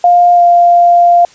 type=tone with pitch glide; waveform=sine; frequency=704 to 696.3 Hz; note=F5 to F5; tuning=+14 to -5 cents; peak=-3 dBFS; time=0.04-1.25 s; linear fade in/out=2 ms; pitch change=-19 cents; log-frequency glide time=0.34-0.42 s; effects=white hiss -42 dBFS RMS until 1.34 s + resampled to 16000 Hz